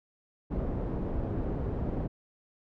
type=low-pass noise; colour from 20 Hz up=pink; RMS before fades=-32 dBFS; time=0.5-2.08 s; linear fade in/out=20 ms; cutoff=480 Hz; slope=12 dB/octave; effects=none